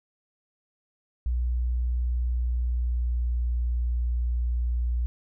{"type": "tone with pitch glide", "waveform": "sine", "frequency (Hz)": [60.7, 59.97], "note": ["B1", "A#1"], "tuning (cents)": [-29, 50], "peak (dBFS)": -23, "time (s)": [1.26, 5.06], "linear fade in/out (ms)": 0, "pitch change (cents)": -21, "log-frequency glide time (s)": [2.32, 3.38], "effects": []}